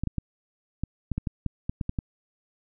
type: clicks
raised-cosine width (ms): 5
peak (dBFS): -15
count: 12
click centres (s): 0.036 / 0.073 / 0.183 / 0.836 / 1.117 / 1.18 / 1.272 / 1.463 / 1.695 / 1.812 / 1.894 / 1.988
effects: none